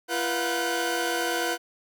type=tone cluster; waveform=sawtooth; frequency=340.2 / 485.5 / 721 / 1523 Hz; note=F4 / B4 / F#5 / F#6; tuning=-45 / -30 / -45 / +50 cents; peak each=-27 dBFS; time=0.08-1.58 s; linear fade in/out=50 ms; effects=none